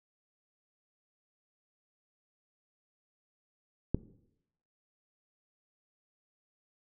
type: click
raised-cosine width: 3 ms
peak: -14 dBFS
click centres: 3.946 s
effects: noise-tail reverb RT60 0.8 s tail -18 dB re dry